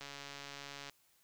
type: click train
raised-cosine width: 0.2 ms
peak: -29 dBFS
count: 126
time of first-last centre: 0.01-0.897 s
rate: 141 Hz
effects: white hiss -71 dBFS RMS until 1.23 s